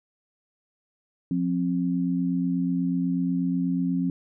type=tone pair together; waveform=sine; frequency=177 / 265.2 Hz; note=F3 / C4; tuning=+23 / +23 cents; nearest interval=perfect fifth; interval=700 cents; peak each=-25 dBFS; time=1.31-4.1 s; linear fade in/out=2 ms; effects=none